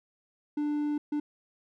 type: tone bursts at uneven times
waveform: triangle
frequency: 295.8 Hz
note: D4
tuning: 13 cents sharp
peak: -25 dBFS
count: 2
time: 0.57-0.98 / 1.12-1.2 s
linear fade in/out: 5 ms
effects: none